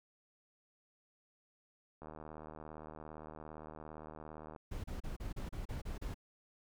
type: click train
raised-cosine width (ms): 1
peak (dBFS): -35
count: 198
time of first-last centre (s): 2.02-4.562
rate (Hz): 77.5
type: noise bursts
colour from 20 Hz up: brown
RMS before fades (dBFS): -41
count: 9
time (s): 4.71-6.144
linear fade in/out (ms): 10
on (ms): 130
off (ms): 33
effects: none